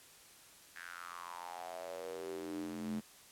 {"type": "tone with high-pass filter sweep", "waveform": "square", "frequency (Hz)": 43.42, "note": "F1", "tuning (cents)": -9, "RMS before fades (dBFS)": -44, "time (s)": [0.75, 3.01], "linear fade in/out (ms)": 20, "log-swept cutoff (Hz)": [1700, 200], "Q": 6.2, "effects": ["white hiss -59 dBFS RMS until 3.31 s", "low-pass 12000 Hz 12 dB/octave"]}